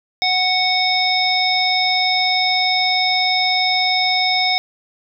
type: harmonic tone with a mistuned harmonic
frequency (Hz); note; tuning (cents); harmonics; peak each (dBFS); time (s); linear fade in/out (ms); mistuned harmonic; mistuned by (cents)
740; F#5; 0; 1 / 3 / 5 / 7; -20 / -20 / -20 / -20; 0.22-4.58; 0; 7; +21
effects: none